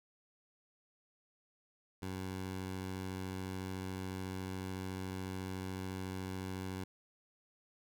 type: tone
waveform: 15% pulse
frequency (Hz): 93.9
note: F#2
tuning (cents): +26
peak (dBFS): -33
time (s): 2.02-6.84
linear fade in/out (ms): 5
effects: none